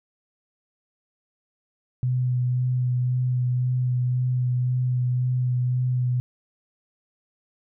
sine tone with vibrato, 125.4 Hz, B2, 27 cents sharp, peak -20 dBFS, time 2.03-6.2 s, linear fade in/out 0 ms, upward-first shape sine, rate 1.9 Hz, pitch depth 14 cents each way, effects none

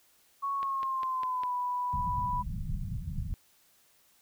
sine tone with pitch glide, 1108.7 to 987.7 Hz, C#6 to B5, 0 to 0 cents, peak -29 dBFS, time 0.42-2.43 s, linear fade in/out 20 ms, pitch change -200 cents, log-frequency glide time 0.55-1.53 s
click train, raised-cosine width 0.3 ms, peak -26 dBFS, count 5, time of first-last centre 0.63-1.435 s, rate 4.97 Hz
pink low-pass noise, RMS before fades -35 dBFS, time 1.93-3.34 s, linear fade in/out 0 ms, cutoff 190 Hz, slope 48 dB/octave
effects white hiss -65 dBFS RMS until 4.21 s

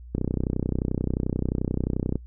click train, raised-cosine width 3 ms, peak -12 dBFS, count 64, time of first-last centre 0.15-2.156 s, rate 31.4 Hz, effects noise-tail reverb RT60 0.1 s tail -25 dB re dry + added 60 Hz sine -40 dBFS peak until 2.26 s

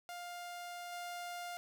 sawtooth tone with level steps, 703 Hz, F5, 11 cents sharp, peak -40 / -38 dBFS, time 0.09-1.57 s, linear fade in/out 0 ms, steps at 0.92 s, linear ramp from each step 5 ms, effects none

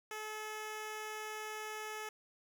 10% pulse tone, 430 Hz, A4, 40 cents flat, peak -33 dBFS, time 0.11-2.09 s, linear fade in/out 2 ms, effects none

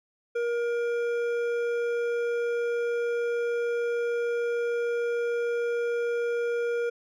sine tone with hard clipping, 473.3 Hz, A#4, 26 cents sharp, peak -27 dBFS, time 0.35-6.9 s, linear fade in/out 10 ms, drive 9 dB, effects none

